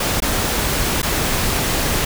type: noise with dropouts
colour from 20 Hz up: pink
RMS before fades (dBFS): -19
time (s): 0-2.05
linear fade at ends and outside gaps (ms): 5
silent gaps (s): 0.203-0.221 / 1.019-1.028
effects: none